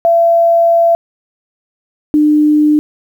sine tone pair in turn, 675 / 300.7 Hz, E5 / D4, +41 / +41 cents, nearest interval octave + major second, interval 1400 cents, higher first, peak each -6 dBFS, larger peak neither, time 0.05-0.95 / 2.14-2.79 s, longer first, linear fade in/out 0 ms, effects 7-bit

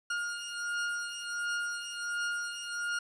40% pulse beating tone pair, 1419 / 1420.4 Hz, F6 / F6, +27 / +29 cents, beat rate 1.4 Hz, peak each -34 / -37 dBFS, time 0.1-2.99 s, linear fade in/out 5 ms, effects resampled to 22050 Hz + 10-bit

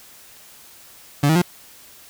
30% pulse tone with pitch steps, 143.6 / 159.33 / 176.79 Hz, D3 / D#3 / F3, -39 / +41 / +21 cents, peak -11 dBFS, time 1.23-1.419 s, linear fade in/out 5 ms, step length 63 ms, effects white hiss -46 dBFS RMS until 2.09 s

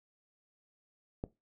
click, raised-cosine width 2 ms, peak -22 dBFS, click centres 1.239 s, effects noise-tail reverb RT60 0.2 s tail -18 dB re dry

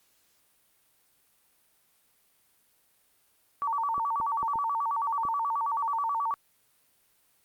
sine tone with vibrato, 1019 Hz, C6, 46 cents flat, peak -26 dBFS, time 3.62-6.34 s, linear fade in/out 0 ms, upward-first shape square, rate 9.3 Hz, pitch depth 200 cents each way
clicks, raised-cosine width 2 ms, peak -30 dBFS, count 5, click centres 3.98 / 4.201 / 4.43 / 4.557 / 5.252 s
effects white hiss -67 dBFS RMS until 7.44 s + Opus 48 kbps

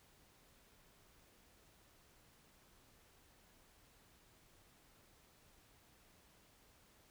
silence, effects pink hiss -68 dBFS RMS until 7.1 s

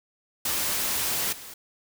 white noise with level steps, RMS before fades -27 / -42 dBFS, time 0.45-1.54 s, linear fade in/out 5 ms, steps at 1.32 s, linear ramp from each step 10 ms, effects none

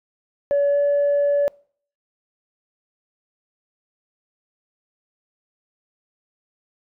sine tone with pitch glide, 569 to 573.3 Hz, C#5 to D5, +45 to -42 cents, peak -14 dBFS, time 0.51-1.48 s, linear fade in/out 0 ms, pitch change +13 cents, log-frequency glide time 0.7-0.77 s, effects noise-tail reverb RT60 0.5 s tail -26 dB re dry + tanh soft clip ceiling -13 dBFS

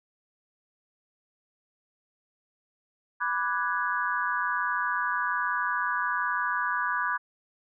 sine chord, G# half-diminished seventh, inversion first, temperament equal, 987.8 / 1174.7 / 1480 / 1661.2 Hz, B5 / D6 / F#6 / G#6, 0 / 0 / 0 / 0 cents, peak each -31 dBFS, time 3.2-7.18 s, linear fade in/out 20 ms, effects none

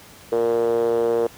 5% pulse tone with band-pass filter, 116.54 Hz, A#2, in tune, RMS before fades -20 dBFS, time 0.32-1.27 s, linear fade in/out 5 ms, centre 440 Hz, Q 7, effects pink hiss -45 dBFS RMS until 1.37 s + high-pass 60 Hz 12 dB/octave

